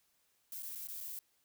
violet noise with dropouts, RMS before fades -44 dBFS, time 0.52-1.19 s, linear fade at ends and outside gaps 1 ms, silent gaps 0.624-0.63 / 0.751-0.755 / 0.872-0.886 / 1.005-1.009 s, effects white hiss -75 dBFS RMS until 1.44 s

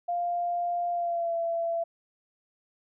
sine tone with pitch glide, 698.5 to 672.4 Hz, F5 to E5, 0 to +34 cents, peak -26 dBFS, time 0.08-1.84 s, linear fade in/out 10 ms, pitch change -66 cents, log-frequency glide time 0.91-1.35 s, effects none

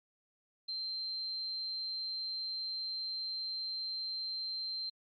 sine tone, 4135 Hz, C8, 21 cents flat, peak -36 dBFS, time 0.68-4.9 s, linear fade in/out 10 ms, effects AAC 64 kbps

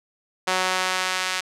sawtooth tone with high-pass filter sweep, 185.3 Hz, F#3, 3 cents sharp, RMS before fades -24 dBFS, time 0.47-1.41 s, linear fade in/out 10 ms, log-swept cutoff 730 to 1700 Hz, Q 0.73, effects low-pass 8000 Hz 12 dB/octave

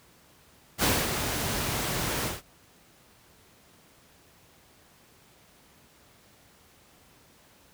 pink noise with ADSR envelope, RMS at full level -22 dBFS, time 0.78-2.42 s, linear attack 52 ms, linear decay 240 ms, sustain -7 dB, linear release 170 ms, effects pink hiss -58 dBFS RMS until 7.73 s + high-pass 60 Hz 12 dB/octave

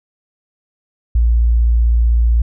sine tone, 57.9 Hz, A#1, 11 cents flat, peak -9 dBFS, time 1.15-2.42 s, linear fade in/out 5 ms, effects none

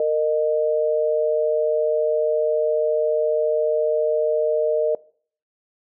sine tone pair together, 460 / 614.5 Hz, A#4 / D#5, -23 / -22 cents, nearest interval perfect fourth, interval 501 cents, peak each -20 dBFS, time 0-4.95 s, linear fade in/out 2 ms, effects noise-tail reverb RT60 0.5 s tail -21 dB re dry

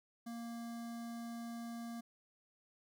square tone with notch filter, 233.1 Hz, A#3, in tune, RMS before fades -45 dBFS, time 0.26-2.01 s, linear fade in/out 10 ms, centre 2600 Hz, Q 1.5, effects none

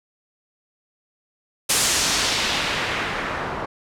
white noise with low-pass filter sweep, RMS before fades -23 dBFS, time 1.69-3.66 s, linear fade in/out 10 ms, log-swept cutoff 9800 to 1000 Hz, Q 1.1, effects none

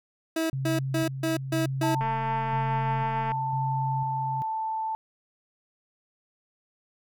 30% pulse tone bursts, 323.7 Hz, E4, 31 cents flat, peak -22 dBFS, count 6, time 0.36-1.95 s, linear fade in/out 5 ms, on 140 ms, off 150 ms
sine tone with tremolo, 134 Hz, C3, 42 cents sharp, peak -27 dBFS, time 0.53-4.42 s, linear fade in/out 0 ms, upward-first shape square, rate 1 Hz, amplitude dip 40%
sine tone with pitch glide, 892 to 882.8 Hz, A5 to A5, +23 to +5 cents, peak -27 dBFS, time 1.83-4.95 s, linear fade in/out 0 ms, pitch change -18 cents, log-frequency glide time 2.37-4.26 s
click train, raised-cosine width 0.5 ms, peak -21 dBFS, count 294, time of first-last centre 2.01-3.318 s, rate 224 Hz
effects none

